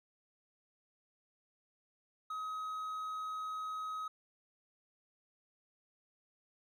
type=tone; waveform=triangle; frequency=1268 Hz; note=D#6; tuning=32 cents sharp; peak=-36 dBFS; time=2.3-4.08 s; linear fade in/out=5 ms; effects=none